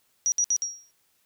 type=tone bursts; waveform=sine; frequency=5790 Hz; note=F#8; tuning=38 cents flat; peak=-20 dBFS; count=3; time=0.26-0.564 s; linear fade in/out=0 ms; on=60 ms; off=62 ms
type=tone with exponential decay; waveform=sine; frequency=5670 Hz; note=F8; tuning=25 cents sharp; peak=-23 dBFS; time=0.62-0.91 s; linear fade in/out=0 ms; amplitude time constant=63 ms
effects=white hiss -68 dBFS RMS until 1.25 s